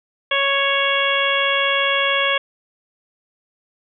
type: harmonic tone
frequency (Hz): 554.4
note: C#5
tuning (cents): 0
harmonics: 1 / 2 / 3 / 4 / 5 / 6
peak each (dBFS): -23 / -23 / -23 / -23 / -23 / -23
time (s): 0.31-2.38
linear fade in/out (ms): 5
effects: none

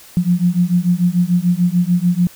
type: beating tone pair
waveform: sine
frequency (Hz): 173.5 / 180.3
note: F3 / F#3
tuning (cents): -11 / -45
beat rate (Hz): 6.8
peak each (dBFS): -15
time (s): 0.17-2.27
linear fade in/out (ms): 0
effects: white hiss -42 dBFS RMS until 2.35 s

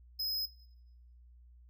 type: tone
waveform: square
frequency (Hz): 5090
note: D#8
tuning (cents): +39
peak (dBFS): -33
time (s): 0.19-0.46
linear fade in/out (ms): 10
effects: noise-tail reverb RT60 0.9 s tail -19 dB re dry + added 60 Hz sine -55 dBFS peak until 1.69 s

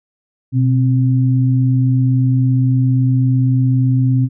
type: tone pair together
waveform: sine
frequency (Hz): 125.74 / 263.3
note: B2 / C4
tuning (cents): +32 / +11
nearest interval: octave + minor second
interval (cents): 1279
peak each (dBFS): -11 / -18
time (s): 0.52-4.29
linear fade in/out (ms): 50
effects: none

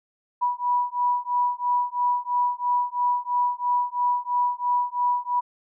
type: beating tone pair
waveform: sine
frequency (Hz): 977 / 980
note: B5 / B5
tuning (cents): -19 / -14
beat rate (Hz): 3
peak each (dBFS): -24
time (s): 0.41-5.41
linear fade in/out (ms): 20
effects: none

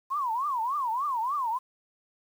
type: tone with vibrato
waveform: sine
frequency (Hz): 1028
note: C6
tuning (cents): -31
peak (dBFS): -26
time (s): 0.1-1.59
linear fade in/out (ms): 20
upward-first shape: triangle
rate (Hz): 3.4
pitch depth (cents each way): 300
effects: 9-bit

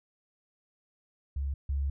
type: tone pair in turn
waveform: sine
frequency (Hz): 69.3 / 69.57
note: C#2 / C#2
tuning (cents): 0 / +7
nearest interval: unison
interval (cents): 7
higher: second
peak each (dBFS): -29 / -27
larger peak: second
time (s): 1.36-1.54 / 1.69-1.9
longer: second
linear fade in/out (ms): 5
effects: none

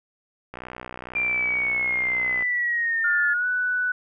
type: click train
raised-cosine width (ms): 0.5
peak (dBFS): -20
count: 118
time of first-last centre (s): 0.54-2.424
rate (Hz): 62.1
type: linear sweep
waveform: sine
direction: down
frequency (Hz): 2383 to 1713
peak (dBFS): -21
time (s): 1.15-3.34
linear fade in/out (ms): 10
type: tone with pitch glide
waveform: sine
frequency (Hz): 1426 to 1486.6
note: F6 to F#6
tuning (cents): +36 to +8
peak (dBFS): -21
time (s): 3.04-3.92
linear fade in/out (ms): 5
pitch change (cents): +72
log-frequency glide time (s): 3.33-3.47
effects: none

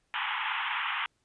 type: band-pass noise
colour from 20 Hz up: pink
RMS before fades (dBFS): -32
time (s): 0.14-1.06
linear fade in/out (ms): 0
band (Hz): 830 to 3300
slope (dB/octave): 96
effects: pink hiss -74 dBFS RMS until 1.24 s + resampled to 22050 Hz

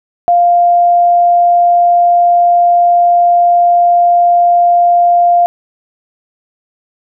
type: tone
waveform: sine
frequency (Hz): 698.5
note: F5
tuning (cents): 0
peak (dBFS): -5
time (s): 0.28-5.46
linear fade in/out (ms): 0
effects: none

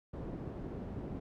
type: low-pass noise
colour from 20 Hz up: white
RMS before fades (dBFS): -42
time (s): 0.13-1.2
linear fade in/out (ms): 10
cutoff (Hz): 300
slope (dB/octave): 12
effects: none

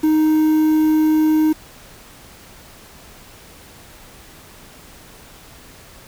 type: tone with quantisation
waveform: triangle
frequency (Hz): 311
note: D#4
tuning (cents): -1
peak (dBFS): -10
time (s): 0.03-1.53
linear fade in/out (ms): 10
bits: 6
effects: pink hiss -43 dBFS RMS until 6.07 s

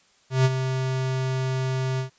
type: tone with ADSR envelope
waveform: square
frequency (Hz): 130.81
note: C3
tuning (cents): 0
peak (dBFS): -15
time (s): 0.3-2.1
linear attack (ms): 150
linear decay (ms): 37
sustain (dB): -9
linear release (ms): 110
effects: white hiss -60 dBFS RMS until 2.18 s + resampled to 16000 Hz

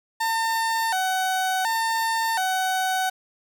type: tone with vibrato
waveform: 30% pulse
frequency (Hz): 824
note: G#5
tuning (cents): -14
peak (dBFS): -19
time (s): 0.2-3.1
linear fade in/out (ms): 10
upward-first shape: square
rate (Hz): 0.69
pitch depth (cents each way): 160
effects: none

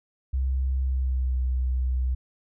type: tone with pitch glide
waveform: sine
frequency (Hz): 65.6 to 63.44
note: C2 to B1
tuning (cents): +5 to +47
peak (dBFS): -22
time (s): 0.33-2.15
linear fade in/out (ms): 10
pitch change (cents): -58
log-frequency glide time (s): 0.82-1.37
effects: none

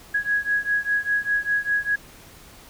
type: beating tone pair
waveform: sine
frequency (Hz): 1661.2 / 1666.2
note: G#6 / G#6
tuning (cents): 0 / +5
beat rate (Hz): 5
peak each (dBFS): -23 / -24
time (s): 0.14-1.96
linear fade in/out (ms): 10
effects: pink hiss -47 dBFS RMS until 2.69 s

